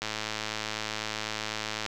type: click train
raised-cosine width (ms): 0.2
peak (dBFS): -14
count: 200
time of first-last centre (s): 0.02-1.863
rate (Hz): 108
effects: none